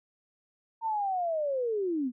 sine linear sweep, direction down, 921 to 233.1 Hz, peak -27 dBFS, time 0.81-2.12 s, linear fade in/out 50 ms, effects none

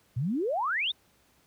sine exponential sweep, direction up, 110 to 3808 Hz, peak -26 dBFS, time 0.16-0.92 s, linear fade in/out 10 ms, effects pink hiss -65 dBFS RMS until 1.46 s + high-pass 60 Hz 12 dB/octave

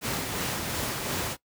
pink noise with tremolo, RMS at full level -29 dBFS, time 0.01-1.37 s, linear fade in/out 50 ms, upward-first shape sine, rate 2.8 Hz, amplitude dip 30%, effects noise-tail reverb RT60 0.1 s tail -19 dB re dry + high-pass 80 Hz 12 dB/octave

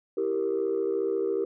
sine chord, E diminished, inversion none, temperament equal, 329.6 / 392 / 466.2 Hz, E4 / G4 / Bb4, 0 / 0 / 0 cents, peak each -32 / -26 / -28 dBFS, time 0.17-1.45 s, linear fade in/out 5 ms, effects tanh soft clip ceiling -19 dBFS

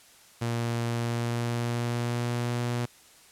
sawtooth tone with pitch glide, 117.5 to 120.66 Hz, A#2 to B2, +14 to -40 cents, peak -23 dBFS, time 0.41-2.86 s, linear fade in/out 10 ms, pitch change +46 cents, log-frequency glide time 0.83-2.6 s, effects white hiss -55 dBFS RMS until 3.31 s + low-pass 11000 Hz 12 dB/octave

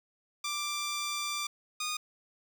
10% pulse tone pair in turn, 1179 / 1230.1 Hz, D6 / D#6, +6 / -20 cents, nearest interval minor second, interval 74 cents, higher second, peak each -24 dBFS, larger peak neither, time 0.44-1.47 / 1.8-1.97 s, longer first, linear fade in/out 5 ms, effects none

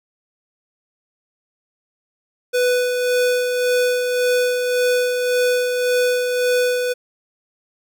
square tone with tremolo, 495.8 Hz, B4, 7 cents sharp, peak -15 dBFS, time 2.53-6.94 s, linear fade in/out 20 ms, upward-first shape sine, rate 1.8 Hz, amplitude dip 40%, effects none

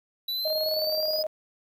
square exponential sweep, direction up, 3935 to 5010 Hz, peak -28 dBFS, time 0.28-1.23 s, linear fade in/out 5 ms
sine tone with tremolo, 622.3 Hz, D#5, in tune, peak -25 dBFS, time 0.45-1.27 s, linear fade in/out 5 ms, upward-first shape square, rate 19 Hz, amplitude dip 45%
effects 10-bit

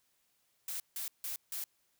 blue noise bursts, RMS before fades -39 dBFS, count 4, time 0.68-1.64 s, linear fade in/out 2 ms, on 120 ms, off 160 ms, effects white hiss -75 dBFS RMS until 1.99 s

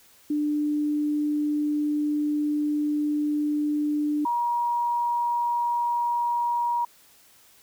sine tone pair in turn, 297.2 / 952.6 Hz, D4 / A#5, +21 / +37 cents, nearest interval octave + minor sixth, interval 2016 cents, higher second, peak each -22 dBFS, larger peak neither, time 0.3-4.25 / 4.25-6.85 s, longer first, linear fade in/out 5 ms, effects white hiss -56 dBFS RMS until 7.62 s

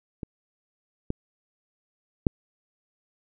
clicks, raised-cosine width 3 ms, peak -20 / -14 / -6 dBFS, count 3, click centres 0.232 / 1.104 / 2.268 s, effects none

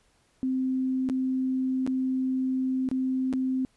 sine tone with dropouts, 260.1 Hz, C4, 10 cents flat, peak -24 dBFS, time 0.43-3.65 s, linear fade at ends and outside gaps 0 ms, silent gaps 1.089-1.098 / 1.865-1.875 / 2.889-2.914 / 3.328-3.336 s, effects pink hiss -66 dBFS RMS until 3.76 s + resampled to 24000 Hz

